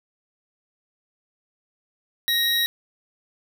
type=tone pair together; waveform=square; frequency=1864.7 / 3839 Hz; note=A#6 / B7; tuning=0 / -50 cents; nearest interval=octave + minor second; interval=1250 cents; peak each=-26 / -21 dBFS; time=2.28-2.66 s; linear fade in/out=0 ms; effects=none